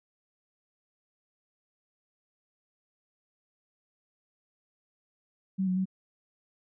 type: tone with pitch steps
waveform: sine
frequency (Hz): 190.6 / 184.2 / 188.6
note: G3 / F#3 / F#3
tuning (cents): -48 / -7 / +33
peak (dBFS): -25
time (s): 5.58-5.856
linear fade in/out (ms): 20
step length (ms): 92
effects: none

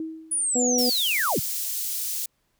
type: tone with exponential decay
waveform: sine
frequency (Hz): 320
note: D#4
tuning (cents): +49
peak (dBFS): -26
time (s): 0-0.6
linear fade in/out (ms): 2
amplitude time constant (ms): 130
type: linear sweep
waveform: sine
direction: down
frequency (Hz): 9950 to 41.2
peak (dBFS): -22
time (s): 0.31-1.4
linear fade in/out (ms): 10
type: harmonic tone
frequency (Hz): 246.9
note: B3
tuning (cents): 0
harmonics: 1 / 2 / 3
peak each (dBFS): -24 / -25 / -34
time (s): 0.55-0.9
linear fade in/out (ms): 10
type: high-pass noise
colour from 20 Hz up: white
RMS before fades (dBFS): -29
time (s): 0.78-2.26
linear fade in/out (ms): 5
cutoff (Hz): 5100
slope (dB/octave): 12
effects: pink hiss -71 dBFS RMS until 2.59 s

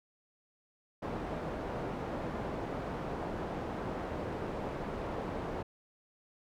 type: low-pass noise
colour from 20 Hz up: white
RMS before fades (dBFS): -38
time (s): 1.02-5.63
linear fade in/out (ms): 10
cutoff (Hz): 670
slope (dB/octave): 12
effects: none

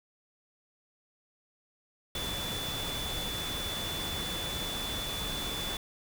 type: tone in noise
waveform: sine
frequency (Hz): 3471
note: A7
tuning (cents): -24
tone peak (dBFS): -36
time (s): 2.15-5.77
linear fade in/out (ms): 2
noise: pink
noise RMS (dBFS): -37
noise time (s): 2.15-5.77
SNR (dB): -2
effects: none

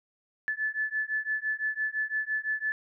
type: beating tone pair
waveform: sine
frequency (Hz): 1733 / 1738.9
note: A6 / A6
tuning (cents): -27 / -21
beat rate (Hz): 5.9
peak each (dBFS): -31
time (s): 0.48-2.72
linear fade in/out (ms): 0
effects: none

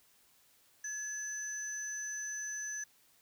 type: tone pair together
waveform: sine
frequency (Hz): 1703 / 6054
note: G#6 / F#8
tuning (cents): +43 / +39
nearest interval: octave + minor seventh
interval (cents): 2196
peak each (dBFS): -40 / -38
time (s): 0.84-2.84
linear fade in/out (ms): 5
effects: tanh soft clip ceiling -32 dBFS + white hiss -67 dBFS RMS until 3.21 s

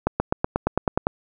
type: accelerating click train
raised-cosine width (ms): 1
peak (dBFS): -5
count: 10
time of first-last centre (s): 0.07-1.069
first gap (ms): 130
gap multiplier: 0.96
effects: none

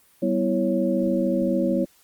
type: tone cluster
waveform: sine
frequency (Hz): 192.9 / 246.4 / 330.4 / 551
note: G3 / B3 / E4 / C#5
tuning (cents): -28 / -4 / +4 / -11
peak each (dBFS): -25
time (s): 0.22-1.85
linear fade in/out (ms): 10
effects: white hiss -58 dBFS RMS until 2.03 s + Opus 32 kbps

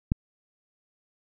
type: click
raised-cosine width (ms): 5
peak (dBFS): -10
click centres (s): 0.119
effects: none

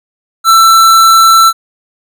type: tone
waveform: square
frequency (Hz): 1335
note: E6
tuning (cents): +22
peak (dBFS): -3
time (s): 0.44-1.53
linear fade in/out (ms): 50
effects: none

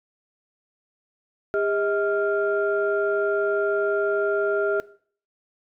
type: tone cluster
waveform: sine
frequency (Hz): 404 / 636 / 1393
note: G#4 / D#5 / F6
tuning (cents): -48 / +38 / -5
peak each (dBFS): -22 / -26 / -27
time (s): 1.54-4.8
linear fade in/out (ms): 0
effects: noise-tail reverb RT60 0.5 s tail -19 dB re dry + tanh soft clip ceiling -11 dBFS

